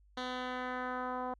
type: tone with low-pass filter sweep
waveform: 10% pulse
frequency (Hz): 252.3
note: B3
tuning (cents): +37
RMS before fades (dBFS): -38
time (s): 0.17-1.34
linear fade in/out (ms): 5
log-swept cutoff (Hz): 4100 to 900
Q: 1.7
effects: added 50 Hz sine -61 dBFS peak until 1.39 s